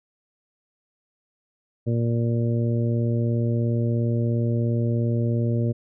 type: harmonic tone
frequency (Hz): 117.1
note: A#2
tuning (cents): +8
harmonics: 1 / 2 / 3 / 4 / 5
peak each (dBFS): -21 / -27 / -31 / -33 / -35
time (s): 1.86-5.73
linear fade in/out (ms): 20
effects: none